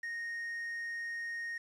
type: tone with quantisation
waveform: triangle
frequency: 1859 Hz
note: A#6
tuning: 5 cents flat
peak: -35 dBFS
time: 0.03-1.58 s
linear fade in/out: 5 ms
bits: 10
effects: low-pass 9000 Hz 12 dB/octave